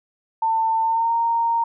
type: tone with pitch glide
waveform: sine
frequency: 896 to 926 Hz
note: A5 to A#5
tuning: +31 to -12 cents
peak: -17 dBFS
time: 0.42-1.64 s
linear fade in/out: 5 ms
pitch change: +57 cents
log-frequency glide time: 0.83-1.13 s
effects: none